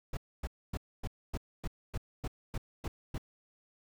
brown noise bursts, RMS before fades -35 dBFS, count 11, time 0.13-3.181 s, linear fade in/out 5 ms, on 41 ms, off 260 ms, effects none

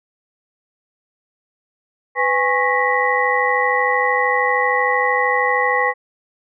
sine tone cluster, 501 / 822 / 1096 / 1894 / 1987 Hz, B4 / G#5 / C#6 / A#6 / B6, +25 / -18 / -20 / +27 / +10 cents, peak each -21 dBFS, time 2.15-5.94 s, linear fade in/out 50 ms, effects none

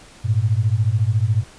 sine beating tone pair, 101.5 / 115.5 Hz, G#2 / A#2, -39 / -16 cents, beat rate 14 Hz, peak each -18 / -18 dBFS, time 0.24-1.44 s, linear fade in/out 20 ms, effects pink hiss -45 dBFS RMS until 1.58 s + resampled to 22050 Hz

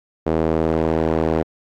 sawtooth tone with band-pass filter, 80.3 Hz, E2, 45 cents flat, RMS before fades -19 dBFS, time 0.26-1.43 s, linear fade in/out 10 ms, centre 450 Hz, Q 1.4, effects AAC 48 kbps

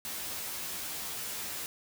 white noise with comb filter, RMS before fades -38 dBFS, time 0.05-1.66 s, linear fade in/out 0 ms, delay 13 ms, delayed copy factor +0.85, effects none

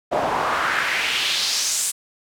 pink noise with band-pass filter sweep, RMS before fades -22 dBFS, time 0.11-1.92 s, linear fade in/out 20 ms, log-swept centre 610 to 8800 Hz, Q 2.2, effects none

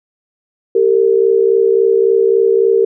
sine tone pair together, 392 / 455.6 Hz, G4 / A#4, 0 / -40 cents, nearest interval minor third, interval 260 cents, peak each -11 dBFS, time 0.75-2.85 s, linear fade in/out 5 ms, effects none

